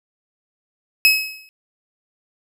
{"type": "tone with exponential decay", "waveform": "30% pulse", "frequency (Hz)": 2565, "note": "E7", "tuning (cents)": -48, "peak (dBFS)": -5, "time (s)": [1.05, 1.49], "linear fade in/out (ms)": 0, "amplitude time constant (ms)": 95, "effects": []}